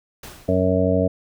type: noise with exponential decay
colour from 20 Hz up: pink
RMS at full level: -35 dBFS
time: 0.23-0.83 s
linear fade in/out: 5 ms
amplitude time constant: 130 ms
type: harmonic tone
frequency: 92.5 Hz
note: F#2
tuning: in tune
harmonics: 1 / 2 / 3 / 5 / 6 / 7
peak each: -23 / -23 / -23 / -23 / -23 / -23 dBFS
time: 0.48-1.08 s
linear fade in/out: 10 ms
effects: none